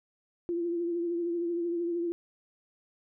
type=tone with vibrato; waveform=sine; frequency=342.8 Hz; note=F4; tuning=32 cents flat; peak=-28 dBFS; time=0.49-2.12 s; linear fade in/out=0 ms; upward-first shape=triangle; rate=13 Hz; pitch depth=44 cents each way; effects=none